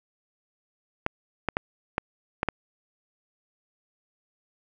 clicks, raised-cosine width 0.5 ms, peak -9 dBFS, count 6, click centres 1.064 / 1.487 / 1.569 / 1.981 / 2.431 / 2.487 s, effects none

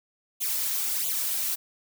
blue noise with flanger, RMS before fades -28 dBFS, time 0.4-1.56 s, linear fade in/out 20 ms, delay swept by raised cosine 0.28 to 3.88 ms, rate 1.5 Hz, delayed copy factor +0.9, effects none

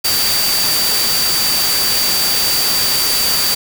sine tone in noise, 4631 Hz, D8, 25 cents flat, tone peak -16 dBFS, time 0.04-3.55 s, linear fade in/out 10 ms, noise white, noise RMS -17 dBFS, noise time 0.04-3.55 s, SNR -2 dB, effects none

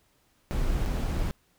brown noise with dropouts, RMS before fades -27 dBFS, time 0.51-1.31 s, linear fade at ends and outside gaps 0 ms, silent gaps 0.855-0.86 s, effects pink hiss -67 dBFS RMS until 1.58 s

